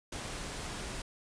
pink noise, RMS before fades -40 dBFS, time 0.12-1.02 s, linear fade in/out 5 ms, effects resampled to 22050 Hz

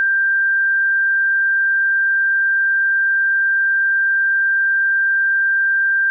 sine tone, 1582 Hz, G6, 15 cents sharp, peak -13 dBFS, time 0-6.1 s, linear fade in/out 0 ms, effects none

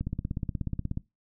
click train, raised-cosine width 5 ms, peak -18 dBFS, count 17, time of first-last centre 0.01-0.974 s, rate 16.6 Hz, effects noise-tail reverb RT60 0.2 s tail -20 dB re dry

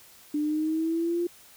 sine exponential sweep, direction up, 295.1 to 350.1 Hz, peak -24 dBFS, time 0.34-1.27 s, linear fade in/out 5 ms, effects white hiss -53 dBFS RMS until 1.56 s

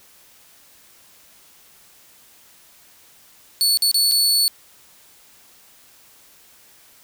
sawtooth tone with dropouts, 4435 Hz, C#8, in tune, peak -12 dBFS, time 3.61-4.48 s, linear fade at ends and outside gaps 0 ms, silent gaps 3.773-3.822 / 3.914-3.944 / 4.113-4.119 s, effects white hiss -51 dBFS RMS until 7.03 s

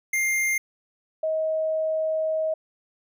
square / sine tone pair in turn, 2109 / 632.8 Hz, C7 / D#5, +13 / +29 cents, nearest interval octave + major sixth, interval 2084 cents, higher first, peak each -22 dBFS, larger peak neither, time 0.13-0.58 / 1.23-2.54 s, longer second, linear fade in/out 5 ms, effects none

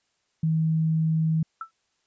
sine tone, 159.8 Hz, D#3, 47 cents sharp, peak -20 dBFS, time 0.43-1.43 s, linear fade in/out 5 ms
sine tone with exponential decay, 1326 Hz, E6, 10 cents sharp, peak -27 dBFS, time 1.61-1.71 s, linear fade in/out 2 ms, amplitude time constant 20 ms
effects white hiss -72 dBFS RMS until 2.06 s + resampled to 16000 Hz

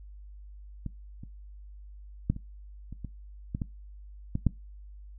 clicks, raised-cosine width 5 ms, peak -22 / -29 / -12 / -27 / -29 / -25 / -19 / -18 / -16 / -10 dBFS, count 10, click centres 0.863 / 1.235 / 2.3 / 2.364 / 2.926 / 3.047 / 3.549 / 3.618 / 4.354 / 4.467 s, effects noise-tail reverb RT60 0.2 s tail -20 dB re dry + added 50 Hz sine -44 dBFS peak until 5.18 s

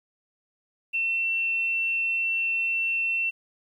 sine tone, 2699 Hz, E7, 40 cents sharp, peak -23 dBFS, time 0.93-3.31 s, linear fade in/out 20 ms, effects 10-bit

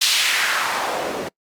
white noise with band-pass filter sweep, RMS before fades -21 dBFS, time 0.01-1.29 s, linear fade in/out 10 ms, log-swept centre 4100 to 330 Hz, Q 1.5, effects noise-tail reverb RT60 0.1 s tail -25 dB re dry + Opus 48 kbps

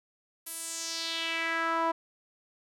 sawtooth tone with band-pass filter sweep, 329.6 Hz, E4, in tune, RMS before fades -32 dBFS, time 0.46-1.92 s, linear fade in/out 10 ms, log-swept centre 12000 to 900 Hz, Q 2.7, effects none

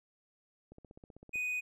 click train, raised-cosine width 2 ms, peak -39 dBFS, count 11, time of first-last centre 0.72-1.357 s, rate 15.7 Hz
triangle tone, 2489 Hz, D#7, in tune, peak -31 dBFS, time 1.33-1.61 s, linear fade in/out 20 ms
effects none

